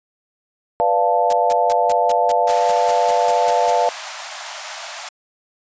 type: chord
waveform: sine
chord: B half-diminished seventh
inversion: none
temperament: equal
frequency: 493.9 / 587.3 / 698.5 / 880 Hz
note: B4 / D5 / F5 / A5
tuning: 0 / 0 / 0 / 0 cents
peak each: -21 / -21 / -17 / -19 dBFS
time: 0.8-3.89 s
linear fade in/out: 0 ms
type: noise bursts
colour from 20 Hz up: white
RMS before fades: -27 dBFS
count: 13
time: 1.3-3.704 s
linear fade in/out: 2 ms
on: 28 ms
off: 170 ms
type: high-pass noise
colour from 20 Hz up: pink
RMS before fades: -31 dBFS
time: 2.47-5.09 s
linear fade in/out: 5 ms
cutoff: 600 Hz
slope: 96 dB/octave
effects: resampled to 16000 Hz